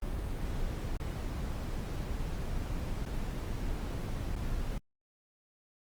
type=noise with dropouts; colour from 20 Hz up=brown; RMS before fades=-35 dBFS; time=0.02-4.78 s; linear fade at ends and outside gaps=2 ms; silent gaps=0.97-0.999 / 3.053-3.061 / 4.354-4.362 s; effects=Opus 32 kbps